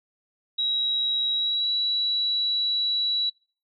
sine tone with pitch glide, 3855 to 3920 Hz, B7 to B7, -43 to -14 cents, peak -22 dBFS, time 0.58-3.3 s, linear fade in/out 10 ms, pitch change +29 cents, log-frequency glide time 1.33-1.7 s, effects noise-tail reverb RT60 0.4 s tail -25 dB re dry

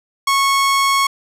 sawtooth tone, 1100 Hz, C#6, 14 cents flat, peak -9 dBFS, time 0.27-1.07 s, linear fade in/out 5 ms, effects low-pass 12000 Hz 12 dB/octave

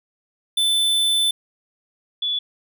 square / sine tone pair in turn, 3520 / 3440 Hz, A7 / A7, 0 / -40 cents, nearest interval unison, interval 40 cents, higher first, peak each -17 / -20 dBFS, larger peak first, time 0.57-1.31 / 2.22-2.39 s, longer first, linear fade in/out 5 ms, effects none

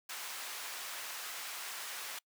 pink high-pass noise, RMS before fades -43 dBFS, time 0.09-2.19 s, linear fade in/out 5 ms, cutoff 1100 Hz, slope 12 dB/octave, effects noise-tail reverb RT60 0.1 s tail -25 dB re dry

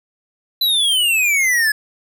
square exponential sweep, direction down, 4032 to 1689 Hz, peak -14 dBFS, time 0.61-1.72 s, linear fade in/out 5 ms, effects none

